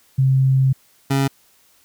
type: tone pair in turn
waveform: sine / 25% pulse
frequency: 132.9 / 136.95 Hz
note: C3 / C#3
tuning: +27 / -21 cents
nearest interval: minor second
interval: 52 cents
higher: second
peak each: -12 dBFS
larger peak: neither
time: 0.18-0.73 / 1.1-1.28 s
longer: first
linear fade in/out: 10 ms
effects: white hiss -56 dBFS RMS until 1.84 s